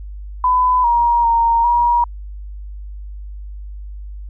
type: tone with pitch steps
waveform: sine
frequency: 1003 / 946 / 928 / 954 Hz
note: B5 / A#5 / A#5 / A#5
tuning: +26 / +25 / -8 / +40 cents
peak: -11 dBFS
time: 0.44-2.04 s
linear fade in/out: 2 ms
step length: 400 ms
effects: added 50 Hz sine -28 dBFS peak until 4.29 s